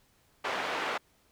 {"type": "band-pass noise", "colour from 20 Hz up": "pink", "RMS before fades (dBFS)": -33, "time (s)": [0.44, 0.98], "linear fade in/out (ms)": 10, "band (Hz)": [550, 2500], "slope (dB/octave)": 12, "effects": ["pink hiss -67 dBFS RMS until 1.31 s"]}